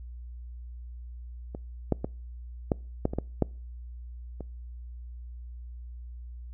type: clicks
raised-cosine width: 2 ms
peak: -23 / -10 / -16 / -10 / -11 / -20 / -14 / -9 / -24 dBFS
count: 9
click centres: 1.549 / 1.923 / 2.045 / 2.718 / 3.054 / 3.135 / 3.186 / 3.423 / 4.407 s
effects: noise-tail reverb RT60 0.4 s tail -26 dB re dry + added 60 Hz sine -39 dBFS peak until 6.53 s